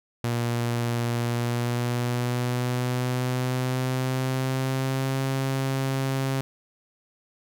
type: tone with pitch glide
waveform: sawtooth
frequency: 118.8 to 134.12 Hz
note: A#2 to C3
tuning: +33 to +43 cents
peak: -20 dBFS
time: 0.24-6.41 s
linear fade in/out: 0 ms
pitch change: +210 cents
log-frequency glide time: 1.23-5.23 s
effects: none